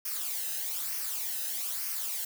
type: noise with flanger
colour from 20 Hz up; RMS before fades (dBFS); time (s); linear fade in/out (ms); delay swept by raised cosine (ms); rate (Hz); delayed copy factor
blue; -34; 0.05-2.25; 5; 0.26 to 0.9; 1.1; -0.6
effects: none